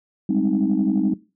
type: chord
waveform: sine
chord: Ab major seventh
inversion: third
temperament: equal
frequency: 196 / 207.7 / 261.6 / 311.1 Hz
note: G3 / Ab3 / C4 / Eb4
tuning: 0 / 0 / 0 / 0 cents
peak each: -22 dBFS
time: 0.29-1.14 s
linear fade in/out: 5 ms
effects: noise-tail reverb RT60 0.3 s tail -19 dB re dry + tanh soft clip ceiling -10 dBFS